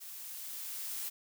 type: noise with level ramp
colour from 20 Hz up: blue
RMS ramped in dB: -47 to -38 dBFS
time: 0-1.1 s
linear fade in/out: 20 ms
effects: none